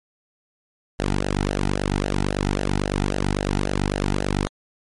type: tone with flanger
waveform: sawtooth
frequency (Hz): 49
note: G1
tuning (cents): 0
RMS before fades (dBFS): -23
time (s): 0.99-4.47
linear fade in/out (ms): 0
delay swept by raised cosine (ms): 0.85 to 1.85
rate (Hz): 3.7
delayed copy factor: -0.8
effects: low-pass 10000 Hz 12 dB/octave + MP3 48 kbps